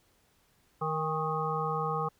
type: harmonic tone with a mistuned harmonic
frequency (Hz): 156.1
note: D#3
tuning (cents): +6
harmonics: 1 / 3 / 5 / 7 / 8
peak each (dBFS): -35 / -35 / -35 / -35 / -35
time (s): 0.81-2.09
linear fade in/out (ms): 10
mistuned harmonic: 5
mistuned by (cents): +51
effects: pink hiss -68 dBFS RMS until 2.19 s